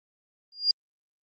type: tone with exponential growth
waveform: sine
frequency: 4819 Hz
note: D8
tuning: 44 cents sharp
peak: -15 dBFS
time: 0.52-0.71 s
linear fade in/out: 2 ms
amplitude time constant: 41 ms
effects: Opus 24 kbps